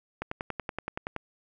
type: click train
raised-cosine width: 0.5 ms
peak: -17 dBFS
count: 11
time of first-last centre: 0.22-1.163 s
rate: 10.6 Hz
effects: none